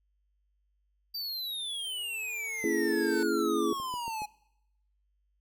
square exponential sweep, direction down, 4699 to 830.6 Hz, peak -34 dBFS, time 1.14-4.26 s, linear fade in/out 10 ms
30% pulse tone with exponential growth, 445.9 Hz, A4, 23 cents sharp, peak -33 dBFS, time 1.29-3.23 s, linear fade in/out 2 ms, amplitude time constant 420 ms
sine chord, A# half-diminished seventh, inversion none, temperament just, 233.1 / 279.7 / 335.6 / 419.5 Hz, A#3 / C#4 / E4 / G#4, 0 / +16 / +31 / +17 cents, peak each -35 / -33 / -29 / -30 dBFS, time 2.64-3.73 s, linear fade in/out 2 ms
click train, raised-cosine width 2 ms, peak -32 dBFS, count 4, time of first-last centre 3.8-4.22 s, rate 7.15 Hz
effects noise-tail reverb RT60 0.8 s tail -22 dB re dry + added 50 Hz sine -70 dBFS peak until 5.4 s

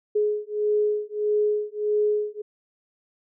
sine beating tone pair, 419.5 / 421.1 Hz, G#4 / G#4, +17 / +24 cents, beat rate 1.6 Hz, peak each -24 dBFS, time 0.15-2.42 s, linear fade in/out 10 ms, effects none

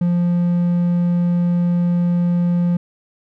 triangle tone, 174.61 Hz, F3, in tune, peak -12 dBFS, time 0.01-2.77 s, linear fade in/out 5 ms, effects none

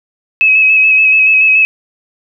sine tone with vibrato, 2570 Hz, E7, 45 cents flat, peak -5 dBFS, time 0.41-1.65 s, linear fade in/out 0 ms, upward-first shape square, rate 7 Hz, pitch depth 20 cents each way, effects none

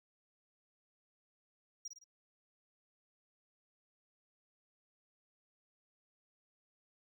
triangle tone with echo, 5700 Hz, F8, 34 cents sharp, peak -40 dBFS, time 1.85-1.88 s, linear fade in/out 5 ms, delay 54 ms, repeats 3, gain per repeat -6 dB, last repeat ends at 2.042 s, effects none

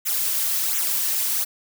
blue noise with flanger, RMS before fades -23 dBFS, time 0.05-1.45 s, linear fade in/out 20 ms, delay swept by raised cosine 0.21 to 4.11 ms, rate 1.4 Hz, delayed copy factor -0.85, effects none

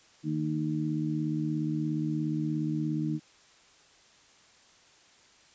harmonic tone, 77 Hz, D#2, 17 cents flat, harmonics 2 / 3 / 4, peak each -31 / -35 / -31 dBFS, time 0.23-3.2 s, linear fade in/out 50 ms, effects white hiss -59 dBFS RMS until 5.54 s + resampled to 16000 Hz

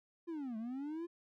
triangle linear two-way sweep, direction down then up, 349.2 to 214 to 349.2 Hz, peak -37 dBFS, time 0.27-1.07 s, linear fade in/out 20 ms, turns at 0.57 s, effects none

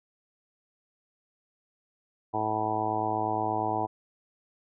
harmonic tone, 108.5 Hz, A2, 24 cents flat, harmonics 1 / 2 / 3 / 4 / 5 / 6 / 7 / 8 / 9, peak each -38 / -41 / -35 / -37 / -42 / -36 / -30 / -34 / -34 dBFS, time 2.33-3.87 s, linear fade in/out 20 ms, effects none

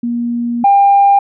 sine tone pair in turn, 237.5 / 798.9 Hz, A#3 / G5, +33 / +33 cents, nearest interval octave + major sixth, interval 2100 cents, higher second, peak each -14 / -4 dBFS, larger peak second, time 0.03-0.64 / 0.64-1.19 s, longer first, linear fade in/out 5 ms, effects tanh soft clip ceiling -1 dBFS

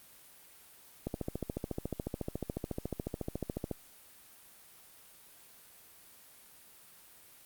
click train, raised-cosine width 2 ms, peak -21 dBFS, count 38, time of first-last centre 1.07-3.713 s, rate 14 Hz, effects white hiss -57 dBFS RMS until 7.45 s + Opus 32 kbps

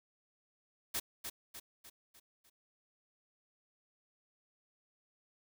white noise with echo, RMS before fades -36 dBFS, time 0.94-1 s, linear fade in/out 10 ms, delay 300 ms, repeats 5, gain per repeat -6 dB, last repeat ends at 2.5 s, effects none

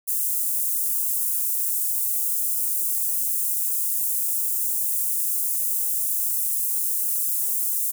white high-pass noise, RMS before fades -24 dBFS, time 0.07-7.92 s, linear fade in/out 20 ms, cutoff 8500 Hz, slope 24 dB/octave, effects none

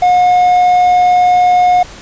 triangle tone with quantisation, 721 Hz, F#5, 45 cents flat, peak -4 dBFS, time 0.02-1.83 s, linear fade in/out 5 ms, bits 5, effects pink hiss -33 dBFS RMS until 2.01 s + resampled to 16000 Hz

